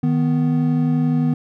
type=tone pair together; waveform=triangle; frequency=156.04 / 247.7 Hz; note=D#3 / B3; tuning=+5 / +5 cents; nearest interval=minor sixth; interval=800 cents; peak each=-16 dBFS; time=0.03-1.34 s; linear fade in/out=5 ms; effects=none